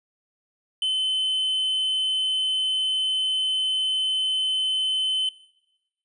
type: tone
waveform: triangle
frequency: 3053 Hz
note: G7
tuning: 46 cents flat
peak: -20 dBFS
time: 0.82-5.29 s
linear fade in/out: 2 ms
effects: noise-tail reverb RT60 1.0 s tail -20 dB re dry + resampled to 24000 Hz